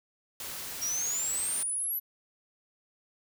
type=noise; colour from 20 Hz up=white; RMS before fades=-39 dBFS; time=0.4-1.63 s; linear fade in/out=2 ms
type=exponential sweep; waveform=sine; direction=up; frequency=5588 to 12000 Hz; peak=-29 dBFS; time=0.81-2 s; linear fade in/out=20 ms
effects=none